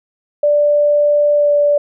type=tone with pitch glide; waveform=sine; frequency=587.3 to 582.6 Hz; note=D5 to D5; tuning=0 to -14 cents; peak=-9 dBFS; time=0.43-1.78 s; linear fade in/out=5 ms; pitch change=-14 cents; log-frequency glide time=1.35-1.52 s; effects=none